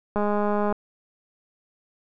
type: click train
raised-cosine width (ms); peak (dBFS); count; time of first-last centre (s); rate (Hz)
1; -12; 118; 0.16-0.725; 207
effects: none